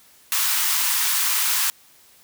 white high-pass noise, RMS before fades -21 dBFS, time 0.32-1.7 s, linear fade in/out 0 ms, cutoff 880 Hz, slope 48 dB/octave, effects white hiss -53 dBFS RMS until 2.23 s

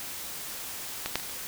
clicks, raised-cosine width 0.2 ms, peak -12 / -8 / -23 / -22 dBFS, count 4, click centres 1.06 / 1.156 / 1.199 / 1.296 s, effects white hiss -38 dBFS RMS until 1.47 s

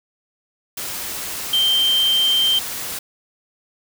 sine tone in noise, 3140 Hz, G7, 2 cents sharp, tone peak -14 dBFS, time 1.53-2.59 s, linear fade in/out 5 ms, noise white, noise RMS -28 dBFS, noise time 0.77-2.99 s, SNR +11 dB, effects none

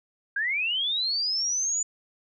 sine linear sweep, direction up, 1568 to 7020 Hz, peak -24 dBFS, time 0.36-1.83 s, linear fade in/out 5 ms, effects none

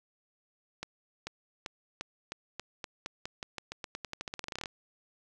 accelerating click train, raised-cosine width 0.2 ms, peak -20 dBFS, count 28, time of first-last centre 0.83-4.658 s, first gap 440 ms, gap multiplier 0.89, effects none

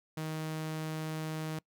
sawtooth tone, 157.2 Hz, D#3, 18 cents sharp, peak -31 dBFS, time 0.17-1.59 s, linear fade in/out 5 ms, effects noise-tail reverb RT60 0.1 s tail -24 dB re dry

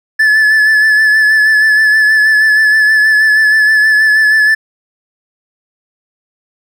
triangle tone with vibrato, 1733 Hz, A6, 27 cents flat, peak -4 dBFS, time 0.19-4.55 s, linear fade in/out 10 ms, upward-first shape sine, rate 6.3 Hz, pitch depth 30 cents each way, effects none

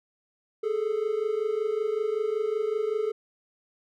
triangle tone pair together, 415.3 / 440.6 Hz, G#4 / A4, 0 / +2 cents, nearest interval minor second, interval 102 cents, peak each -27 / -25 dBFS, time 0.63-3.12 s, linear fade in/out 10 ms, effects none

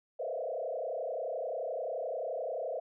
sine tone with frequency modulation, 580 Hz, D5, 22 cents flat, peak -33 dBFS, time 0.19-2.8 s, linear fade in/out 10 ms, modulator 31.5 Hz, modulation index 3.2, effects none

